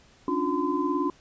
sine tone cluster, 280 / 299.1 / 355.7 / 1022 Hz, C#4 / D4 / F4 / C6, +18 / +32 / +32 / -41 cents, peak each -29 dBFS, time 0.28-1.1 s, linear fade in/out 2 ms, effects pink hiss -57 dBFS RMS until 1.2 s + resampled to 16000 Hz

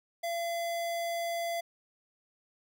square tone, 680 Hz, F5, 46 cents flat, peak -32 dBFS, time 0.23-1.61 s, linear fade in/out 10 ms, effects none

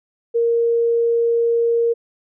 sine tone, 466.2 Hz, A#4, in tune, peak -14 dBFS, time 0.34-1.94 s, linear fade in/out 20 ms, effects none

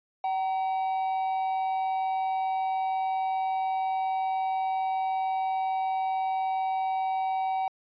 triangle tone pair together, 762.2 / 932.3 Hz, G5 / A#5, -49 / 0 cents, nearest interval minor third, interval 349 cents, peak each -24 / -35 dBFS, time 0.24-7.68 s, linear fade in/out 2 ms, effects resampled to 11025 Hz

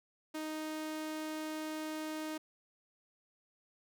sawtooth tone, 311 Hz, D#4, 1 cent flat, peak -34 dBFS, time 0.34-2.38 s, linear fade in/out 10 ms, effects none

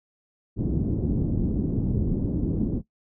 white low-pass noise, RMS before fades -25 dBFS, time 0.56-2.82 s, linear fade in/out 50 ms, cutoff 290 Hz, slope 24 dB/octave, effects noise-tail reverb RT60 0.1 s tail -17 dB re dry

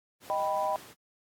pink noise with tremolo, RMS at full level -48 dBFS, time 0.2-0.95 s, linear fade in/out 50 ms, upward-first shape sine, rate 5.5 Hz, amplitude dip 25%
sine chord, Eb augmented, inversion none, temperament equal, 622.3 / 784 / 987.8 Hz, Eb5 / G5 / B5, 0 / 0 / 0 cents, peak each -31 dBFS, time 0.3-0.76 s, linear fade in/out 0 ms
effects high-pass 150 Hz 12 dB/octave + AAC 64 kbps

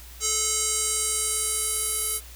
square tone with band-pass filter sweep, 433.8 Hz, A4, 25 cents flat, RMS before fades -26 dBFS, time 0.2-2.21 s, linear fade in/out 50 ms, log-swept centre 7100 to 11000 Hz, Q 3.1, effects added 60 Hz sine -43 dBFS peak until 2.35 s + white hiss -47 dBFS RMS until 2.35 s

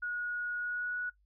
sine tone with pitch glide, 1451 to 1467.9 Hz, F#6 to F#6, -34 to -14 cents, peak -33 dBFS, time 0.02-1.1 s, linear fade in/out 10 ms, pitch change +20 cents, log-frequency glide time 0.58-0.98 s, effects noise-tail reverb RT60 0.1 s tail -17 dB re dry + added 50 Hz sine -66 dBFS peak until 1.25 s

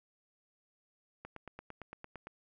click train, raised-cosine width 0.5 ms, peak -30 dBFS, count 10, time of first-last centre 1.25-2.27 s, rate 8.82 Hz, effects none

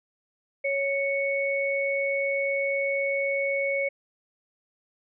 sine tone pair together, 554.4 / 2218 Hz, C#5 / C#7, 0 / 0 cents, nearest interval 2 octaves, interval 2400 cents, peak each -26 / -27 dBFS, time 0.64-3.89 s, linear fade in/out 10 ms, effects none

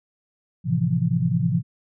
sine chord, F major seventh, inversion first, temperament equal, 110 / 130.81 / 164.81 / 174.61 Hz, A2 / C3 / E3 / F3, 0 / 0 / 0 / 0 cents, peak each -27 / -24 / -23 / -24 dBFS, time 0.64-1.63 s, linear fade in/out 50 ms, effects none

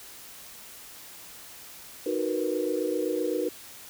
sine chord, B major seventh, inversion first, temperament equal, 311.1 / 370 / 466.2 / 493.9 Hz, D#4 / F#4 / A#4 / B4, 0 / 0 / 0 / 0 cents, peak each -31 dBFS, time 2.06-3.49 s, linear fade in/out 5 ms, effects white hiss -46 dBFS RMS until 3.89 s

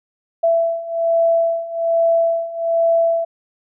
sine beating tone pair, 666 / 667.2 Hz, E5 / E5, +18 / +21 cents, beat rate 1.2 Hz, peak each -19 / -16 dBFS, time 0.43-3.25 s, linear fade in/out 10 ms, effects none

